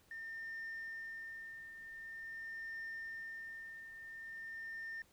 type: tone with tremolo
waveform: sine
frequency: 1810 Hz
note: A6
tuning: 48 cents sharp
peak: -40 dBFS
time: 0.11-5.02 s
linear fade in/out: 2 ms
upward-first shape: triangle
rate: 0.46 Hz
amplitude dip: 65%
effects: tanh soft clip ceiling -40 dBFS + pink hiss -69 dBFS RMS until 5.12 s